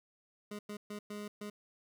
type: tone bursts at uneven times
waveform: 25% pulse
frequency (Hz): 207.7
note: G#3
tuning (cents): 0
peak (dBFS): -37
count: 5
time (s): 0.51-0.59 / 0.69-0.77 / 0.9-0.99 / 1.1-1.28 / 1.41-1.5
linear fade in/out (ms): 5
effects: none